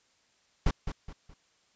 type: noise with echo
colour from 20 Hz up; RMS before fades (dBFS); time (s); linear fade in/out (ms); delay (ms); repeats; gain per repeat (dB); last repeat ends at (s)
brown; -24; 0.66-0.71; 5; 210; 3; -9; 1.34
effects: white hiss -68 dBFS RMS until 1.75 s + resampled to 16000 Hz